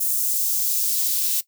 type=noise with high-pass filter sweep; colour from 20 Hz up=blue; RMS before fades=-22 dBFS; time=0-1.41 s; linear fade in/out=10 ms; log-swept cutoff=7900 to 3300 Hz; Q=0.96; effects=noise-tail reverb RT60 0.1 s tail -17 dB re dry